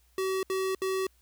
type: tone bursts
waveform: square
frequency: 380 Hz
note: F#4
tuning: 46 cents sharp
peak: -28 dBFS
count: 3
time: 0.18-1.068 s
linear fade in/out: 2 ms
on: 250 ms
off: 69 ms
effects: added 60 Hz sine -63 dBFS peak until 1.21 s + white hiss -68 dBFS RMS until 1.21 s